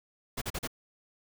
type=noise bursts; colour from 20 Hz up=pink; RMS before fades=-34 dBFS; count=4; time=0.37-0.675 s; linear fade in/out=10 ms; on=47 ms; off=39 ms; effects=none